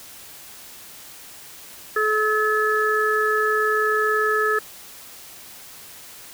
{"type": "harmonic tone", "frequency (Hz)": 429.6, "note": "A4", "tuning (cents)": -41, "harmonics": [1, 3, 4], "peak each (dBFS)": [-22, -22, -22], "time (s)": [1.96, 4.59], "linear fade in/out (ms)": 5, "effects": ["white hiss -42 dBFS RMS until 6.33 s"]}